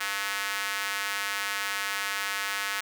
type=tone with high-pass filter; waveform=square; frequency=99.8 Hz; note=G2; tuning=32 cents sharp; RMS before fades=-31 dBFS; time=0-2.81 s; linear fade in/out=10 ms; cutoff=1600 Hz; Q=1.6; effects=none